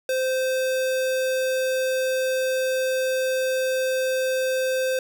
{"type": "tone", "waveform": "square", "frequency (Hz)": 519, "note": "C5", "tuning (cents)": -14, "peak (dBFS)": -22, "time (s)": [0.09, 4.99], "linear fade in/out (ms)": 2, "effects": []}